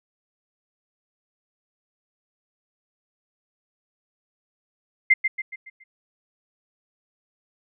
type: tone with echo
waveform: sine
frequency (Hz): 2093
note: C7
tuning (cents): 0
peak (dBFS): -11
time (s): 5.1-5.14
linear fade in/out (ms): 10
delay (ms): 140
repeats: 5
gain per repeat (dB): -7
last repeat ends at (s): 5.84
effects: none